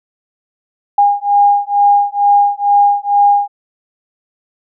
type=beating tone pair; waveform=sine; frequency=812 / 814.2 Hz; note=G#5 / G#5; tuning=-39 / -35 cents; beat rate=2.2 Hz; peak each=-11 dBFS; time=0.98-3.48 s; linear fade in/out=5 ms; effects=none